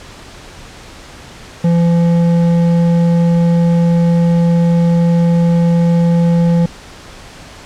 sine tone with hard clipping, 170 Hz, F3, 46 cents flat, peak -10 dBFS, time 1.64-6.66 s, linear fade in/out 5 ms, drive 8 dB, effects pink hiss -35 dBFS RMS until 7.65 s + low-pass 7000 Hz 12 dB/octave

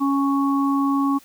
harmonic tone, 277.2 Hz, C#4, in tune, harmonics 1 / 3 / 4, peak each -18 / -31 / -24 dBFS, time 0-1.19 s, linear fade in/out 20 ms, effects white hiss -51 dBFS RMS until 1.24 s

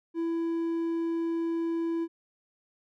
triangle tone, 332.5 Hz, E4, 15 cents sharp, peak -25 dBFS, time 0.14-2.08 s, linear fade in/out 50 ms, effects none

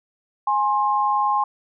sine tone pair together, 830.6 / 1060.7 Hz, G#5 / C6, 0 / +23 cents, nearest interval major third, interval 423 cents, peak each -20 dBFS, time 0.47-1.44 s, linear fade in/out 5 ms, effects none

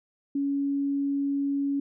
sine tone, 280 Hz, C#4, 18 cents sharp, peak -24 dBFS, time 0.35-1.8 s, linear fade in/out 5 ms, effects none

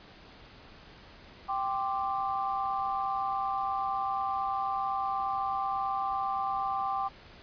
sine chord, G suspended fourth, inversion none, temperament equal, 784 / 1046.5 / 1174.7 Hz, G5 / C6 / D6, 0 / 0 / 0 cents, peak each -31 / -36 / -33 dBFS, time 1.48-7.09 s, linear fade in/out 20 ms, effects pink hiss -52 dBFS RMS until 7.42 s + resampled to 11025 Hz

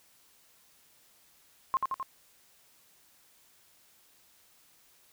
sine tone with echo, 1063 Hz, C6, 27 cents sharp, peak -23 dBFS, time 1.74-1.77 s, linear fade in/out 0 ms, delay 86 ms, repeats 3, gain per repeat -3 dB, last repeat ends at 2.028 s, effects white hiss -63 dBFS RMS until 5.12 s

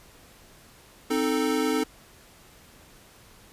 square chord, A diminished, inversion first, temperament equal, 261.6 / 311.1 / 440 Hz, C4 / Eb4 / A4, 0 / 0 / 0 cents, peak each -28 dBFS, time 1.1-1.84 s, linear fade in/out 10 ms, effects pink hiss -53 dBFS RMS until 3.52 s + resampled to 32000 Hz

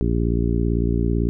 harmonic tone, 57.9 Hz, A#1, 11 cents flat, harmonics 1 / 2 / 3 / 4 / 5 / 6 / 7, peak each -21 / -24 / -26 / -27 / -28 / -29 / -29 dBFS, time 0.01-1.29 s, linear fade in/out 0 ms, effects none

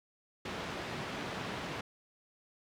pink band-pass noise, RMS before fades -40 dBFS, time 0.45-1.81 s, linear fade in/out 5 ms, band 130 to 3400 Hz, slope 12 dB/octave, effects none

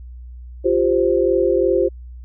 sine chord, F suspended second, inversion none, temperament equal, 349.2 / 392 / 523.3 Hz, F4 / G4 / C5, 0 / 0 / 0 cents, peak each -18 dBFS, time 0.64-1.89 s, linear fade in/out 20 ms, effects added 61 Hz sine -33 dBFS peak until 2.24 s

